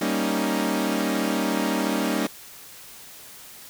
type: chord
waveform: sawtooth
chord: Eb dominant seventh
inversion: first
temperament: equal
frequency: 196 / 233.1 / 277.2 / 311.1 Hz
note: G3 / Bb3 / Db4 / Eb4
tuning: 0 / 0 / 0 / 0 cents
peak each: -24 dBFS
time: 0.01-2.27 s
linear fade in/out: 5 ms
effects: white hiss -44 dBFS RMS until 3.69 s